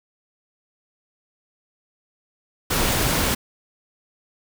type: noise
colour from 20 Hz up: pink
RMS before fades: -21 dBFS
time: 2.7-3.35 s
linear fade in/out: 10 ms
effects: none